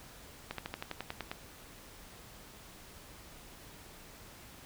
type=slowing click train; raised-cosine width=0.3 ms; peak=-21 dBFS; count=10; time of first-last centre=0.51-1.315 s; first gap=73 ms; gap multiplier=1.05; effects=pink hiss -53 dBFS RMS until 4.65 s